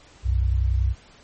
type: tone pair together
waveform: sine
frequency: 62.7 / 93.38 Hz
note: B1 / F#2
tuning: +27 / +16 cents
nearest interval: perfect fifth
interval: 689 cents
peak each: -19 / -24 dBFS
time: 0.23-0.95 s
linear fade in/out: 50 ms
effects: pink hiss -51 dBFS RMS until 1.23 s + MP3 32 kbps